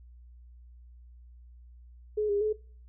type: tone with pitch steps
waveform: sine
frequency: 423.8 / 406.4 / 428.4 Hz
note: G#4 / G#4 / A4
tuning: +35 / -38 / -46 cents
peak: -25 dBFS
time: 2.17-2.53 s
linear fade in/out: 10 ms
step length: 120 ms
effects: noise-tail reverb RT60 0.5 s tail -22 dB re dry + added 60 Hz sine -49 dBFS peak until 2.88 s